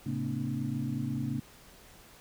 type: tone cluster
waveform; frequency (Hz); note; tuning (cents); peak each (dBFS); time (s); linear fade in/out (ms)
sine; 110 / 135.4 / 225.4 / 254 / 293.2; A2 / C#3 / A3 / B3 / D4; 0 / -40 / +42 / +49 / -3; -40 / -34 / -36 / -38 / -39; 0.06-1.4; 5
effects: pink hiss -55 dBFS RMS until 2.2 s